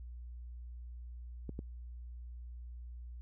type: clicks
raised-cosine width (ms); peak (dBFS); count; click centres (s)
3; -28; 2; 1.493 / 1.591
effects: added 60 Hz sine -44 dBFS peak until 3.21 s